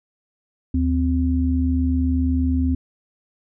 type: tone pair together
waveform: sine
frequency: 76.87 / 258.8 Hz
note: D#2 / C4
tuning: -20 / -19 cents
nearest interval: octave + major sixth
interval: 2101 cents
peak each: -19 / -20 dBFS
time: 0.74-2.75 s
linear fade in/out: 5 ms
effects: none